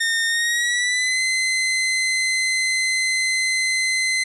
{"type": "tone with pitch glide", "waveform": "sawtooth", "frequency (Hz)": [1830, 2054], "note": ["A#6", "C7"], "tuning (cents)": [-32, -33], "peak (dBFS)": -15, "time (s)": [0, 4.24], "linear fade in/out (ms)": 10, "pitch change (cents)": 199, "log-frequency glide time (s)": [0.27, 1.21], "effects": ["resampled to 24000 Hz"]}